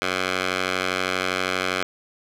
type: tone with band-pass filter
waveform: 10% pulse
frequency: 92.5 Hz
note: F#2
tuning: in tune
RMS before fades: -25 dBFS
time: 0.02-1.83 s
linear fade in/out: 0 ms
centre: 2200 Hz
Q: 0.78
effects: none